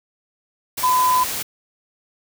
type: tone in noise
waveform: sine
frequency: 1008 Hz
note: B5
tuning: 35 cents sharp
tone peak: -14 dBFS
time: 0.83-1.24 s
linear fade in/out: 10 ms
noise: white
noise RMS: -26 dBFS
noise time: 0.77-1.43 s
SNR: +9 dB
effects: none